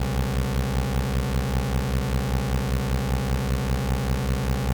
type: beating tone pair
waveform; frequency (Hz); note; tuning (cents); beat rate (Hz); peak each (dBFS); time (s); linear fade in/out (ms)
20% pulse; 62.5 / 67.6; B1 / C#2; +21 / -43; 5.1; -20; 0-4.73; 5
effects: 7-bit